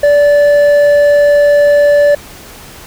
sine tone with hard clipping, 581 Hz, D5, 19 cents flat, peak -6 dBFS, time 0.03-2.15 s, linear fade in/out 5 ms, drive 5 dB, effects pink hiss -33 dBFS RMS until 2.86 s

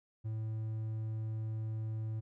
triangle tone, 110 Hz, A2, in tune, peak -33 dBFS, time 0.24-2.21 s, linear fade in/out 20 ms, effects none

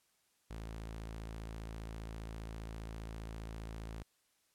sawtooth tone, 55 Hz, A1, in tune, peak -39 dBFS, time 0.5-4.03 s, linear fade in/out 10 ms, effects white hiss -75 dBFS RMS until 4.54 s + low-pass 12000 Hz 12 dB/octave

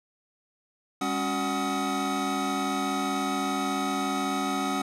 square tone cluster, 200.3 / 276.8 / 371 / 746 / 1265 Hz, G3 / C#4 / F#4 / F#5 / D#6, +38 / -2 / +5 / +14 / +28 cents, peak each -35 / -31 / -38 / -33 / -33 dBFS, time 1.01-4.82 s, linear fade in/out 5 ms, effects low-pass 10000 Hz 12 dB/octave

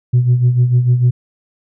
sine tone with tremolo, 123.47 Hz, B2, in tune, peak -5 dBFS, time 0.13-1.11 s, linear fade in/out 10 ms, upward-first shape sine, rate 6.7 Hz, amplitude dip 65%, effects tanh soft clip ceiling -5 dBFS

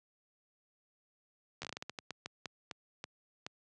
slowing click train, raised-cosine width 0.2 ms, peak -23 dBFS, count 16, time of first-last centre 1.62-3.465 s, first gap 12 ms, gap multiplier 1.29, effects high-pass 100 Hz 12 dB/octave + resampled to 22050 Hz

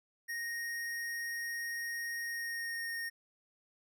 square tone with pitch glide, 1864.7 to 1847.5 Hz, A#6 to A#6, 0 to -16 cents, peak -37 dBFS, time 0.28-3.1 s, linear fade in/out 20 ms, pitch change -16 cents, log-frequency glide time 2.24-2.93 s, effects none

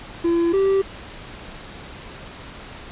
triangle tone pair in turn, 338.8 / 389 Hz, E4 / G4, +48 / -13 cents, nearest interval major second, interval 239 cents, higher second, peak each -14 / -13 dBFS, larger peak second, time 0.24-0.53 / 0.53-0.82 s, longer neither, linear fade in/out 10 ms, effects pink hiss -38 dBFS RMS until 2.91 s + resampled to 8000 Hz

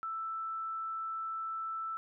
sine tone, 1323 Hz, E6, 6 cents sharp, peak -35 dBFS, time 0.03-1.97 s, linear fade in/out 0 ms, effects none

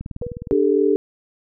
click train, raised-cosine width 5 ms, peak -18 dBFS, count 11, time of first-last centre 0.01-0.523 s, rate 19.5 Hz
sine tone with exponential decay, 483.2 Hz, B4, 38 cents flat, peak -23 dBFS, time 0.22-0.52 s, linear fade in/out 1 ms, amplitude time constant 65 ms
sine chord, D suspended fourth, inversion none, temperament equal with one note detuned, 293.7 / 397.7 / 440 Hz, D4 / G4 / A4, 0 / +25 / 0 cents, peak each -20 / -17 / -19 dBFS, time 0.51-0.96 s, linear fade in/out 0 ms
effects none

